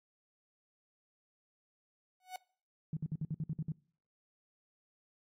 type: tone with exponential growth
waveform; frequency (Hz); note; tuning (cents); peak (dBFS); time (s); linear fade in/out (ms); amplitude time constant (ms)
45% pulse; 740; F#5; 0; -37; 2.2-2.36; 2; 33
type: tone bursts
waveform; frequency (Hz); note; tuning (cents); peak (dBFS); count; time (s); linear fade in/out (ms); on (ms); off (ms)
sine; 155.56; D#3; 0; -33; 9; 2.93-3.72; 2; 38; 56
effects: noise-tail reverb RT60 0.5 s tail -23 dB re dry + AAC 64 kbps